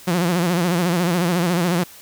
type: tone with vibrato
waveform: sawtooth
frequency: 174.61 Hz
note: F3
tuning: in tune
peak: -13 dBFS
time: 0.07-1.84 s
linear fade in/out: 10 ms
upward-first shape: sine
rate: 14 Hz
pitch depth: 94 cents each way
effects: white hiss -43 dBFS RMS until 2.01 s